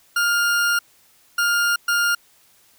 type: tone bursts at uneven times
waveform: 40% pulse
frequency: 1409 Hz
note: F6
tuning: 15 cents sharp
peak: -16 dBFS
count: 3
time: 0.16-0.79 / 1.38-1.76 / 1.88-2.15 s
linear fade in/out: 5 ms
effects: white hiss -56 dBFS RMS until 2.78 s